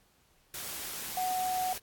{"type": "tone in noise", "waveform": "sine", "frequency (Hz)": 740, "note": "F#5", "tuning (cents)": 0, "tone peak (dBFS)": -29, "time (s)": [1.17, 1.73], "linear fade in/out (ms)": 2, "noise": "white", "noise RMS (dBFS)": -39, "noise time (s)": [0.54, 1.78], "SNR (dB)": 7, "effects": ["pink hiss -67 dBFS RMS until 1.82 s", "AAC 64 kbps"]}